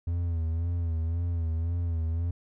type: tone with vibrato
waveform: triangle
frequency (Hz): 83.6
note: E2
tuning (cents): +25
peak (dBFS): -24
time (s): 0.07-2.31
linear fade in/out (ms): 5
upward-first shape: sine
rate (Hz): 1.9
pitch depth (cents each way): 62
effects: none